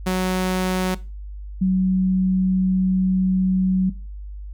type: tone pair in turn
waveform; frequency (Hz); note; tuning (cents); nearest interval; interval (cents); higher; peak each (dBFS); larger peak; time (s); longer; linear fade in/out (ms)
sawtooth / sine; 185 / 186.93; F#3 / F#3; 0 / +18; unison; 18; second; -15; neither; 0.06-0.95 / 1.61-3.9; second; 10
effects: noise-tail reverb RT60 0.3 s tail -19 dB re dry + added 50 Hz sine -31 dBFS peak until 4.53 s